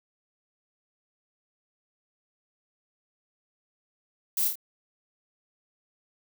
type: noise with echo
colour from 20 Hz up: violet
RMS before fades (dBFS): -27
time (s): 4.37-4.48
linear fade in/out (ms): 2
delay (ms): 25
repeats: 3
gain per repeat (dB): -4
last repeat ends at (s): 4.555
effects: none